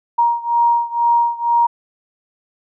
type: beating tone pair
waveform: sine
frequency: 941 / 943.1 Hz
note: A#5 / A#5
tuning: +16 / +20 cents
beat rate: 2.1 Hz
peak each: -15 / -17 dBFS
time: 0.18-1.67 s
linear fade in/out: 10 ms
effects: none